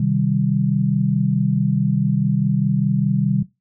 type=chord; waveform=sine; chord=C minor; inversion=none; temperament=equal; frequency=130.81 / 155.56 / 196 Hz; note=C3 / Eb3 / G3; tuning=0 / 0 / 0 cents; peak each=-20 dBFS; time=0-3.43 s; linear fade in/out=5 ms; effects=noise-tail reverb RT60 0.2 s tail -17 dB re dry